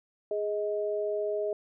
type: tone pair together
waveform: sine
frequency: 415.3 / 629.7 Hz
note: G#4 / D#5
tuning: 0 / +21 cents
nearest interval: perfect fifth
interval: 721 cents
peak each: -30 / -31 dBFS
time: 0.31-1.53 s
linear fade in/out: 2 ms
effects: none